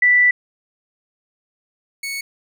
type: tone pair in turn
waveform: sine / sawtooth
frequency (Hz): 1973 / 2215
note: B6 / C#7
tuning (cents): -2 / -2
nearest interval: major second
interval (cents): 200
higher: second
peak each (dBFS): -10 / -21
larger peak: first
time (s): 0.02-0.31 / 2.03-2.21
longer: first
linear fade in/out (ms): 5
effects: none